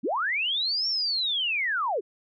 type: linear two-way sweep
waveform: sine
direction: up then down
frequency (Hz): 171.9 to 5540 to 338.2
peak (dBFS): -24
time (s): 0.03-2.01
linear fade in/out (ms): 20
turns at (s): 0.88
effects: none